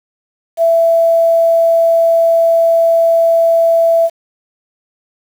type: tone with quantisation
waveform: sine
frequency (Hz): 665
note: E5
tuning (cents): +15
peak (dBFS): -7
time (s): 0.57-4.1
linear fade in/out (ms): 50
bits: 6
effects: none